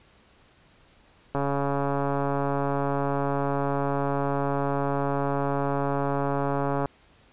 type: click train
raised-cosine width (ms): 1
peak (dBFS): -13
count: 772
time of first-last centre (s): 1.35-6.857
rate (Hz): 140
effects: pink hiss -58 dBFS RMS until 7.32 s + resampled to 8000 Hz